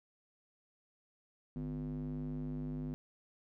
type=tone with band-pass filter; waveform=square; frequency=50.4 Hz; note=G1; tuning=49 cents sharp; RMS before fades=-40 dBFS; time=1.56-2.94 s; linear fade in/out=0 ms; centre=210 Hz; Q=7.4; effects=none